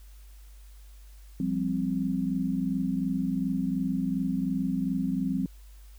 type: chord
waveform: sine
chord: F suspended second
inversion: none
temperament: equal with one note detuned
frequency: 174.61 / 197.36 / 261.6 Hz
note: F3 / G3 / C4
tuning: 0 / +12 / 0 cents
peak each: -31 / -30 / -29 dBFS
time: 1.4-5.46 s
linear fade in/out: 2 ms
effects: added 50 Hz sine -46 dBFS peak until 5.98 s + white hiss -61 dBFS RMS until 5.98 s